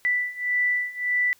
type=beating tone pair; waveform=sine; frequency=1975.5 / 1977.2 Hz; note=B6 / B6; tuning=0 / +1 cents; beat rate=1.7 Hz; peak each=-26 / -24 dBFS; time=0.05-1.33 s; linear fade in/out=0 ms; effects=white hiss -59 dBFS RMS until 1.39 s